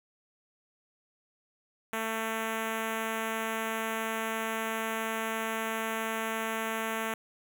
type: tone with notch filter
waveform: 5% pulse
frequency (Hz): 223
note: A3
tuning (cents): +23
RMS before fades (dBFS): -33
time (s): 1.93-7.14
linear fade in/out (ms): 2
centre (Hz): 5000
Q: 0.84
effects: 10-bit